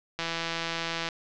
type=click train; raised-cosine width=0.2 ms; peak=-13 dBFS; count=150; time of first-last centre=0.19-1.088 s; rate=166 Hz; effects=low-pass 5000 Hz 12 dB/octave